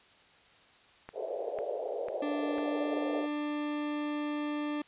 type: click train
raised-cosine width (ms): 0.5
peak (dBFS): -28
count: 4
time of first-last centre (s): 1.09-2.583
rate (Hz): 2.01
type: band-pass noise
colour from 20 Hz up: pink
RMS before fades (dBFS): -36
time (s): 1.13-3.28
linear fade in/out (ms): 50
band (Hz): 440 to 670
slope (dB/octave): 48
type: tone with pitch glide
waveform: 40% pulse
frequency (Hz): 293.7 to 296.4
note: D4 to D4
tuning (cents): 0 to +16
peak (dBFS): -31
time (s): 2.22-4.82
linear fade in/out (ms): 5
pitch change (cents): +16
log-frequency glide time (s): 2.47-3.11
effects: white hiss -60 dBFS RMS until 4.87 s + resampled to 8000 Hz